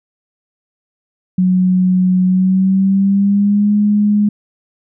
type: tone with pitch glide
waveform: sine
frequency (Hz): 183.9 to 207.6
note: F#3 to G#3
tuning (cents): -10 to 0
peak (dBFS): -9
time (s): 1.38-4.29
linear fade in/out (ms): 5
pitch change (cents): +210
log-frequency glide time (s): 2.25-3.73
effects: none